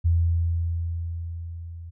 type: tone with level ramp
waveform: sine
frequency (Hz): 84.2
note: E2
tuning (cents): +37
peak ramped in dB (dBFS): -16 to -36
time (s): 0.04-1.91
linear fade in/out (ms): 20
effects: none